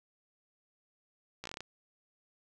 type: slowing click train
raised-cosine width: 0.2 ms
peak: -24 dBFS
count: 8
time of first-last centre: 1.44-1.606 s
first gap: 15 ms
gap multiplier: 1.15
effects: none